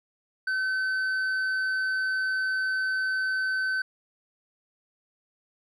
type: tone with hard clipping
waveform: sine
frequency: 1527 Hz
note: G6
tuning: 46 cents flat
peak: -26 dBFS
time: 0.47-3.82 s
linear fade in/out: 5 ms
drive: 4 dB
effects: resampled to 24000 Hz